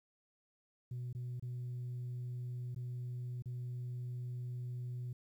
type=tone with dropouts; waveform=sine; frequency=123.47 Hz; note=B2; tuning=in tune; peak=-37 dBFS; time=0.91-5.13 s; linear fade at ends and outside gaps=5 ms; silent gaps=1.129-1.149 / 1.397-1.424 / 2.747-2.761 / 3.423-3.457 s; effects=tanh soft clip ceiling -37 dBFS + 12-bit